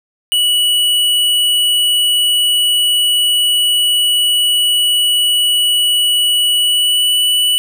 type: tone with pitch glide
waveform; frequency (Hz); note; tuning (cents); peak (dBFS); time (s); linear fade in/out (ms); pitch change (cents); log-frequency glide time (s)
square; 2941 to 2963; F#7 to F#7; -11 to +2; -11; 0.32-7.58; 0; +13; 6.58-7.16
effects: none